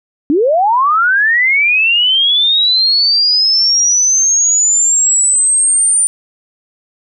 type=linear sweep; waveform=sine; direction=up; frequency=270 to 9180 Hz; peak=-8 dBFS; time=0.3-6.07 s; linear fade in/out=0 ms; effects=none